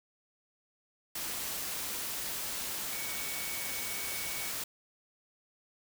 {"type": "tone in noise", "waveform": "sine", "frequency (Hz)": 2242, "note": "C#7", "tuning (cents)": 19, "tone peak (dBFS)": -43, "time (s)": [2.92, 4.5], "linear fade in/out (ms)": 5, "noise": "white", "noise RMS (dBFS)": -37, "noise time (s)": [1.15, 4.64], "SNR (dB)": -9, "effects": []}